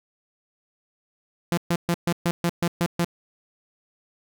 sawtooth tone bursts, 171.7 Hz, F3, 29 cents flat, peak -16 dBFS, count 9, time 1.52-3.046 s, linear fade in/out 0 ms, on 54 ms, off 130 ms, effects none

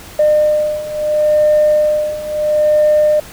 sine beating tone pair, 604 / 604.74 Hz, D5 / D#5, +48 / -49 cents, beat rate 0.74 Hz, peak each -14 / -11 dBFS, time 0.19-3.2 s, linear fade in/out 5 ms, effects tanh soft clip ceiling -4 dBFS + pink hiss -35 dBFS RMS until 3.32 s

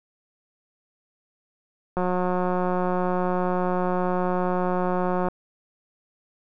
click train, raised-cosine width 1 ms, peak -12 dBFS, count 601, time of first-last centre 1.97-5.285 s, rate 181 Hz, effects none

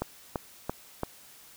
click train, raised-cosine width 1 ms, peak -15 dBFS, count 4, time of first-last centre 0.02-1.034 s, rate 2.96 Hz, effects white hiss -53 dBFS RMS until 1.56 s

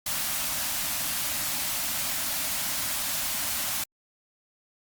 white band-stop noise, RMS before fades -29 dBFS, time 0.06-3.84 s, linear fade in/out 5 ms, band 320 to 550 Hz, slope 96 dB/octave, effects Opus 48 kbps

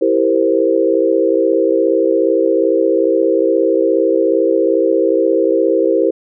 sine chord, C dominant seventh, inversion first, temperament equal, 329.6 / 392 / 466.2 / 523.3 Hz, E4 / G4 / Bb4 / C5, 0 / 0 / 0 / 0 cents, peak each -16 dBFS, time 0.01-6.11 s, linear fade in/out 10 ms, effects none

